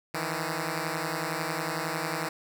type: beating tone pair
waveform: 5% pulse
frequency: 155.56 / 166.56 Hz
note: D#3 / E3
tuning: 0 / +18 cents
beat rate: 11 Hz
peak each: -21 dBFS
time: 0.14-2.29 s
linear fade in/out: 5 ms
effects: none